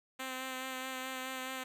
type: tone with vibrato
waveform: 5% pulse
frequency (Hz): 260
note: C4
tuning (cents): -11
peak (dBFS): -27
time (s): 0.19-1.64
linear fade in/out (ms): 10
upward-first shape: sine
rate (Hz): 4.7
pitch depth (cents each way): 18
effects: none